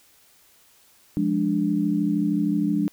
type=chord; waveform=sine; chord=D diminished; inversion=first; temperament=equal; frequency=174.61 / 207.7 / 293.7 Hz; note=F3 / Ab3 / D4; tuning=0 / 0 / 0 cents; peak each=-26 / -24 / -23 dBFS; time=1.17-2.88 s; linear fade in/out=0 ms; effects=white hiss -57 dBFS RMS until 2.92 s